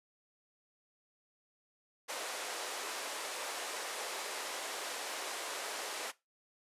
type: band-pass noise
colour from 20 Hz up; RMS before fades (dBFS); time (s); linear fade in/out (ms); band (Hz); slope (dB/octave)
pink; -41; 2.08-6.12; 20; 430 to 11000; 24
effects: noise-tail reverb RT60 0.2 s tail -18 dB re dry + resampled to 32000 Hz